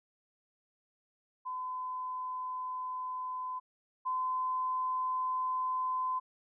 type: tone pair in turn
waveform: sine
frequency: 1016 / 1023.1 Hz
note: B5 / C6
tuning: +49 / -39 cents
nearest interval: unison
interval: 12 cents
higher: second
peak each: -35 / -30 dBFS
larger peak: second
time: 1.45-3.6 / 4.05-6.2 s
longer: neither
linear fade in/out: 20 ms
effects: none